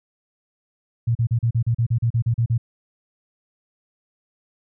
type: tone bursts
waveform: sine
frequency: 116.54 Hz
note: A#2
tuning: in tune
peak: -16 dBFS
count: 13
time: 1.07-2.58 s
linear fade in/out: 10 ms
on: 82 ms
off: 37 ms
effects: none